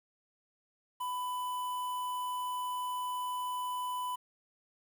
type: tone with notch filter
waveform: square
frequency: 997 Hz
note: B5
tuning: 16 cents sharp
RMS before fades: -36 dBFS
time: 1-4.16 s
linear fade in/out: 10 ms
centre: 5300 Hz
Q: 0.69
effects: 10-bit